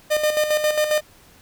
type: tone with tremolo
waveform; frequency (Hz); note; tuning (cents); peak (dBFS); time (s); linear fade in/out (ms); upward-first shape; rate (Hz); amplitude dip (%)
45% pulse; 607; D#5; -43; -16; 0.1-1.01; 20; square; 7.4; 55
effects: pink hiss -51 dBFS RMS until 1.41 s